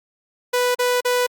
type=tone bursts; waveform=sawtooth; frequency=493.9 Hz; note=B4; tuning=in tune; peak=-13 dBFS; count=3; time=0.53-1.268 s; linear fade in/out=10 ms; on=220 ms; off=39 ms; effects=Opus 48 kbps